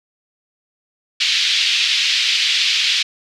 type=band-pass noise; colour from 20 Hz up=pink; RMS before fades=-17 dBFS; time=1.2-3.03 s; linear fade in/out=10 ms; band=2600 to 4600 Hz; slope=24 dB/octave; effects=none